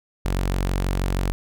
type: tone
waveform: sawtooth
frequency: 46.25 Hz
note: F#1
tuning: in tune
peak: -17 dBFS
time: 0.25-1.32 s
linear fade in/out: 0 ms
effects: none